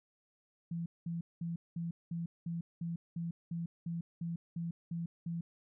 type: tone bursts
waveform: sine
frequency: 168.6 Hz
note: E3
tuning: 39 cents sharp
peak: -35 dBFS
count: 14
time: 0.71-5.41 s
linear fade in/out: 5 ms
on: 150 ms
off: 200 ms
effects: none

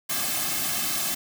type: noise with comb filter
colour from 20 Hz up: white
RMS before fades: -27 dBFS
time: 0.09-1.15 s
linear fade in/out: 10 ms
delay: 2.1 ms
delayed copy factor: -1
effects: none

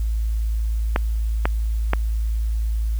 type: clicks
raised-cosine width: 0.5 ms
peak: -4 dBFS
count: 3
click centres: 0.961 / 1.455 / 1.934 s
effects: added 55 Hz sine -19 dBFS peak until 2.99 s + white hiss -49 dBFS RMS until 2.99 s

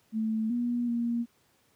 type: tone with pitch steps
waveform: sine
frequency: 220.1 / 240.7 / 235.6 Hz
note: A3 / B3 / A#3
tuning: +1 / -44 / +19 cents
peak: -26 dBFS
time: 0.12-1.26 s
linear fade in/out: 50 ms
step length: 380 ms
effects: pink hiss -67 dBFS RMS until 1.75 s + high-pass 100 Hz 12 dB/octave

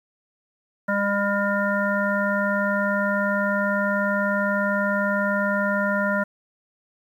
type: harmonic tone with a mistuned harmonic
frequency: 201.9 Hz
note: G#3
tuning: 49 cents flat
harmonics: 1 / 3 / 5 / 7 / 9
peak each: -25 / -25 / -30 / -25 / -30 dBFS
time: 0.88-6.24 s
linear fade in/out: 10 ms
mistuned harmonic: 5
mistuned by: -22 cents
effects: 9-bit

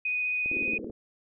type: tone with vibrato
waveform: sine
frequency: 2489 Hz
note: D#7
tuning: in tune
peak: -26 dBFS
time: 0.05-0.78 s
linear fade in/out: 5 ms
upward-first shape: sine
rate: 15 Hz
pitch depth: 10 cents each way
type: click train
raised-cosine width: 2 ms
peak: -29 dBFS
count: 9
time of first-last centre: 0.46-0.9 s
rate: 18.2 Hz
type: band-pass noise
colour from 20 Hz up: pink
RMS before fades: -38 dBFS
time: 0.51-0.91 s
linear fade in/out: 10 ms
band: 210 to 520 Hz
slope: 96 dB/octave
effects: none

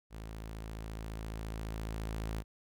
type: tone with level ramp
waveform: sawtooth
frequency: 54.5 Hz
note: A1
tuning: 16 cents flat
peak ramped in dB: -39 to -31 dBFS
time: 0.1-2.44 s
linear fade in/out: 50 ms
effects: none

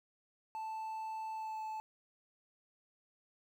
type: tone with pitch glide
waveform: triangle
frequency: 880 to 871.9 Hz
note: A5 to A5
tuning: 0 to -16 cents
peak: -37 dBFS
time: 0.55-1.8 s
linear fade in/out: 0 ms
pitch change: -16 cents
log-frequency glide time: 1.34-1.63 s
effects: 11-bit

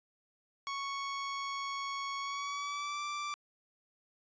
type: tone with pitch glide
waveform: sawtooth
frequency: 1108.7 to 1172.6 Hz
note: C#6 to D6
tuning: 0 to -3 cents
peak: -32 dBFS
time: 0.67-3.34 s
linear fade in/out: 0 ms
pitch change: +97 cents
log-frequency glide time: 2.2-3.03 s
effects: resampled to 16000 Hz

